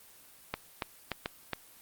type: clicks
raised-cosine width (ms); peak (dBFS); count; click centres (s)
0.3; -15; 5; 0.54 / 0.822 / 1.117 / 1.259 / 1.533
effects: white hiss -56 dBFS RMS until 1.81 s + Opus 24 kbps